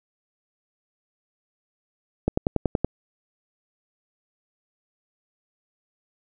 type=click train; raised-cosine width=2 ms; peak=-7 dBFS; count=7; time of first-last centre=2.28-2.846 s; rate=10.6 Hz; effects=none